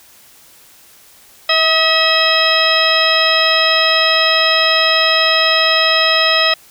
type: harmonic tone with a mistuned harmonic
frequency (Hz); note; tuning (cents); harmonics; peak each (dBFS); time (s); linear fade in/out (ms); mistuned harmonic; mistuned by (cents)
644; E5; -41; 1 / 2 / 3 / 4 / 5 / 6 / 8; -18 / -18 / -18 / -18 / -18 / -18 / -18; 1.49-6.54; 5; 2; -28
effects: white hiss -45 dBFS RMS until 6.7 s